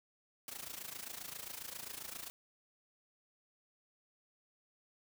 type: noise with amplitude modulation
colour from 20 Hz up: white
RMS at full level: -43 dBFS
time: 0.48-2.3 s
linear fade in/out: 0 ms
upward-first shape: sine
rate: 27.5 Hz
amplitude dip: 80%
effects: none